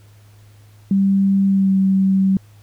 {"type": "tone with pitch glide", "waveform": "sine", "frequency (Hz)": [195.5, 192.03], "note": ["G3", "G3"], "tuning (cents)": [-4, -35], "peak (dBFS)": -12, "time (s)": [0.91, 2.37], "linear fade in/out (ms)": 2, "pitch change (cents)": -31, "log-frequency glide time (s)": [1.47, 1.74], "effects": ["added 104 Hz sine -44 dBFS peak until 2.62 s", "pink hiss -55 dBFS RMS until 2.62 s"]}